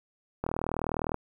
click train, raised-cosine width 1 ms, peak -16 dBFS, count 29, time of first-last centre 0.44-1.144 s, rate 39.8 Hz, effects 9-bit

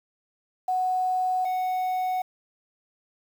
sine / triangle tone pair in turn, 740 / 740 Hz, F#5 / F#5, 0 / 0 cents, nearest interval unison, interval 0 cents, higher neither, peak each -22 dBFS, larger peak neither, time 0.68-1.45 / 1.45-2.22 s, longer neither, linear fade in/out 5 ms, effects 8-bit

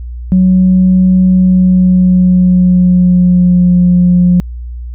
sine tone with pitch glide, 185.1 to 178.38 Hz, F#3 to F3, +1 to +37 cents, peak -3 dBFS, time 0.32-4.4 s, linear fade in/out 0 ms, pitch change -64 cents, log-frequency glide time 1.23-3.78 s, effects tanh soft clip ceiling 0 dBFS + added 60 Hz sine -20 dBFS peak until 4.94 s

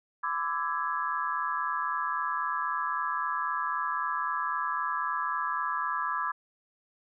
sine chord, E dominant seventh, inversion second, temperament equal with one note detuned, 1006.2 / 1174.7 / 1318.5 / 1661.2 Hz, B5 / D6 / E6 / G#6, +32 / 0 / 0 / 0 cents, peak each -33 / -32 / -35 / -35 dBFS, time 0.23-6.32 s, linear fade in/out 10 ms, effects none

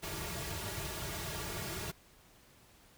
pink noise with comb filter, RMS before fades -40 dBFS, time 0.02-1.92 s, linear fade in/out 20 ms, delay 3.9 ms, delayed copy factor -0.95, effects pink hiss -62 dBFS RMS until 2.97 s

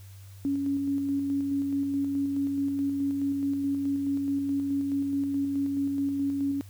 sine tone with tremolo, 278.7 Hz, C#4, 9 cents sharp, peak -24 dBFS, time 0.45-6.61 s, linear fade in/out 0 ms, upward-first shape square, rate 4.7 Hz, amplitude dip 25%, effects added 97 Hz sine -44 dBFS peak until 6.69 s + white hiss -57 dBFS RMS until 6.69 s

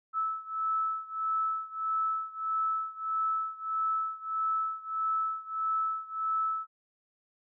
sine beating tone pair, 1307 / 1308.6 Hz, E6 / E6, -15 / -13 cents, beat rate 1.6 Hz, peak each -31 / -33 dBFS, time 0.13-6.67 s, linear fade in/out 50 ms, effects none

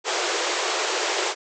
pink band-pass noise, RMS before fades -25 dBFS, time 0.04-1.35 s, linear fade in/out 50 ms, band 340 to 7700 Hz, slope 96 dB/octave, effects none

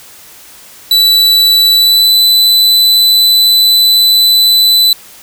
45% pulse tone with pitch glide, 3957 to 3998 Hz, B7 to B7, +3 to +20 cents, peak -4 dBFS, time 0.91-4.93 s, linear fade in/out 2 ms, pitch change +17 cents, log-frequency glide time 1.76-2.12 s, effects white hiss -36 dBFS RMS until 5.22 s

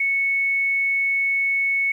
sine tone, 2210 Hz, C#7, 6 cents flat, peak -18 dBFS, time 0-1.92 s, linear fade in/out 5 ms, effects 9-bit

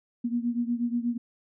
sine beating tone pair, 236 / 244.3 Hz, A#3 / B3, +22 / -19 cents, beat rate 8.3 Hz, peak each -27 / -30 dBFS, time 0.24-1.18 s, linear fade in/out 10 ms, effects none

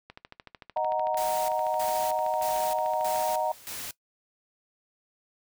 click train, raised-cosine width 0.3 ms, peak -27 dBFS, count 42, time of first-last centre 0.1-3.16 s, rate 13.4 Hz
sine chord, D# minor, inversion none, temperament equal, 622.3 / 740 / 932.3 Hz, D#5 / F#5 / A#5, 0 / 0 / 0 cents, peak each -29 dBFS, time 0.76-3.52 s, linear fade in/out 5 ms
white noise with tremolo, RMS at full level -37 dBFS, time 1.17-3.91 s, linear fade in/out 2 ms, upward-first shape square, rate 1.6 Hz, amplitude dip 80%
effects noise-tail reverb RT60 0.1 s tail -19 dB re dry

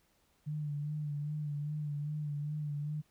sine tone with vibrato, 148.4 Hz, D3, 18 cents sharp, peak -34 dBFS, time 0.46-3.02 s, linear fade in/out 20 ms, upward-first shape sine, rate 2.5 Hz, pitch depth 40 cents each way, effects pink hiss -72 dBFS RMS until 3.1 s

